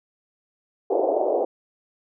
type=band-pass noise; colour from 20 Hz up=pink; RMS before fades=-22 dBFS; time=0.9-1.45 s; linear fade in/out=5 ms; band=350 to 750 Hz; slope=48 dB/octave; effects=none